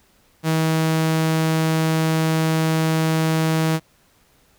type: tone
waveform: sawtooth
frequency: 160 Hz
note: D#3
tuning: 49 cents sharp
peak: -13 dBFS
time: 0.43-3.8 s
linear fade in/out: 50 ms
effects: pink hiss -58 dBFS RMS until 4.58 s